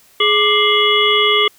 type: harmonic tone with a mistuned harmonic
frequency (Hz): 420.1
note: G#4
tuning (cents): +20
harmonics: 1 / 3 / 5 / 7 / 8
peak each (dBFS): -17 / -17 / -17 / -17 / -17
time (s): 0.2-1.48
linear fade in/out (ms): 5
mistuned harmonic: 3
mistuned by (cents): -110
effects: white hiss -50 dBFS RMS until 1.58 s

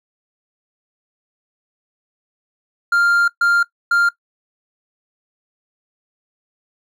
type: tone bursts at uneven times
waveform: triangle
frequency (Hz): 1396.9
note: F6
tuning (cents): 0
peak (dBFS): -10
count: 3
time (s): 2.92-3.28 / 3.41-3.63 / 3.91-4.09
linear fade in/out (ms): 5
effects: noise-tail reverb RT60 0.1 s tail -19 dB re dry

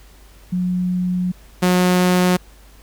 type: tone pair in turn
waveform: sine / sawtooth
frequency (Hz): 180.9 / 180.9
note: F#3 / F#3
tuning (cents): -39 / -39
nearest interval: unison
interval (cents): 0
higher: neither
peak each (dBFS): -17 / -9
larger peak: second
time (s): 0.52-1.32 / 1.62-2.37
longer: first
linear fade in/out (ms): 10
effects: added 50 Hz sine -44 dBFS peak until 2.82 s + pink hiss -50 dBFS RMS until 2.82 s

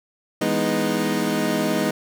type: chord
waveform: 25% pulse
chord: E major seventh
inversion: none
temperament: equal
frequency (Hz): 164.81 / 207.7 / 246.9 / 311.1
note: E3 / G#3 / B3 / D#4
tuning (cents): 0 / 0 / 0 / 0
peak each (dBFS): -25 / -21 / -22 / -21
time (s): 0.41-1.91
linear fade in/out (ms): 5
effects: none

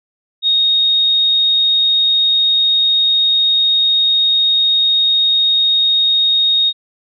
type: tone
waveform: sine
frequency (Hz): 3728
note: A#7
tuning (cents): -1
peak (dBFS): -10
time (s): 0.42-6.73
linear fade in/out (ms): 50
effects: none

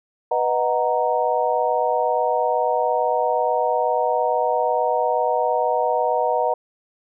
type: chord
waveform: sine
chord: B major seventh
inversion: none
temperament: equal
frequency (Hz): 493.9 / 622.3 / 740 / 932.3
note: B4 / D#5 / F#5 / A#5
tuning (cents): 0 / 0 / 0 / 0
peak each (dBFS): -23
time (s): 0.31-6.54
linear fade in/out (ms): 5
effects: none

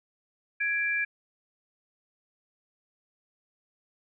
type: tone pair together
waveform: sine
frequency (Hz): 1664 / 2353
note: G#6 / D7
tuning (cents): +3 / +3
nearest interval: tritone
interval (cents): 600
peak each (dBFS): -28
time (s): 0.6-1.05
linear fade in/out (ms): 10
effects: none

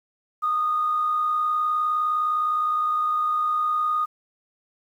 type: tone with amplitude modulation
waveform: sine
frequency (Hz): 1233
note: D#6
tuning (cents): -16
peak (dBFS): -18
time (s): 0.42-4.06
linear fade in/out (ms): 20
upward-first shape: sine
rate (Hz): 59.6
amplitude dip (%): 35
effects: tanh soft clip ceiling -14 dBFS + 9-bit

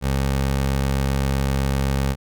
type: tone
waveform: 20% pulse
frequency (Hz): 67.8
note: C#2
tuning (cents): -38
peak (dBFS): -14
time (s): 0.01-2.16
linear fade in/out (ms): 50
effects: none

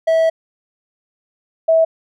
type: tone pair in turn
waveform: triangle / sine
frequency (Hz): 650 / 650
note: E5 / E5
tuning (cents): -24 / -24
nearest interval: unison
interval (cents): 0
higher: neither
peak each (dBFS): -9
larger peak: neither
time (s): 0.07-0.3 / 1.68-1.85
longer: first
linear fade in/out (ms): 10
effects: none

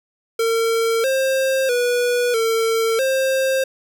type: tone with pitch steps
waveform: square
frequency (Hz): 455.7 / 531 / 487.2 / 451.7 / 530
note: A#4 / C5 / B4 / A4 / C5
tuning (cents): -39 / +25 / -24 / +45 / +22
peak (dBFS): -17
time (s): 0.39-3.64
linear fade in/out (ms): 5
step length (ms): 650
effects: none

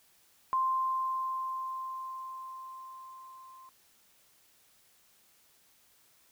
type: tone with level ramp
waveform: sine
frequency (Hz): 1046.5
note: C6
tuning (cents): 0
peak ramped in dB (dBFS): -25 to -50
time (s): 0.53-3.69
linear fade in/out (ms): 0
effects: white hiss -65 dBFS RMS until 6.31 s

